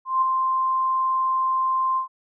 sine tone with ADSR envelope, 1046.5 Hz, C6, in tune, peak -15 dBFS, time 0.05-2.08 s, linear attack 170 ms, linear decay 7 ms, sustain -4 dB, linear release 110 ms, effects none

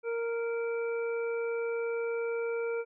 harmonic tone, 464.3 Hz, A#4, 7 cents flat, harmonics 1 / 2 / 3 / 5, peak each -30 / -47 / -42 / -44 dBFS, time 0.03-2.85 s, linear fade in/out 50 ms, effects none

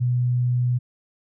sine tone, 123.47 Hz, B2, in tune, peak -18 dBFS, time 0-0.79 s, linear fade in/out 20 ms, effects none

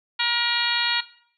harmonic tone, 474.9 Hz, A#4, 32 cents sharp, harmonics 2 / 3 / 4 / 5 / 6 / 7 / 8 / 9, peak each -29 / -29 / -29 / -29 / -29 / -29 / -29 / -29 dBFS, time 0.19-1.01 s, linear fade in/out 10 ms, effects noise-tail reverb RT60 0.6 s tail -17 dB re dry

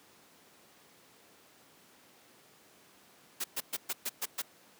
white noise bursts, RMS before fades -34 dBFS, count 7, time 3.4-4.421 s, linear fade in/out 10 ms, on 43 ms, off 120 ms, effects pink hiss -60 dBFS RMS until 4.79 s + high-pass 200 Hz 12 dB/octave

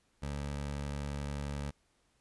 20% pulse tone, 71.4 Hz, D2, 48 cents flat, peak -31 dBFS, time 0.22-1.71 s, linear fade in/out 10 ms, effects pink hiss -73 dBFS RMS until 2.2 s + resampled to 24000 Hz

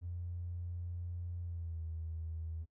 triangle tone with pitch glide, 87.2 to 80.89 Hz, F2 to E2, -2 to -32 cents, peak -35 dBFS, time 0.01-2.66 s, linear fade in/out 50 ms, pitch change -130 cents, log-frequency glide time 1.41-1.83 s, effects noise-tail reverb RT60 0.1 s tail -22 dB re dry + tanh soft clip ceiling -36 dBFS

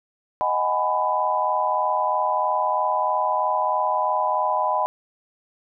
sine chord, G# minor seventh, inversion second, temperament just, 623 / 747.5 / 830.6 / 996.7 Hz, D#5 / F#5 / G#5 / B5, +2 / +17 / 0 / +16 cents, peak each -26 / -27 / -26 / -22 dBFS, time 0.41-4.86 s, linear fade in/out 0 ms, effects none

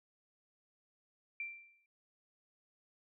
sine tone with exponential decay, 2355 Hz, D7, 4 cents sharp, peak -36 dBFS, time 1.4-1.86 s, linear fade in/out 2 ms, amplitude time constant 99 ms, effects none

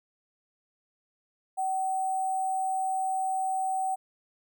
sine tone with sample-and-hold, 760 Hz, F#5, 46 cents sharp, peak -26 dBFS, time 1.57-3.96 s, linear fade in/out 20 ms, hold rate 8820 Hz, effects none

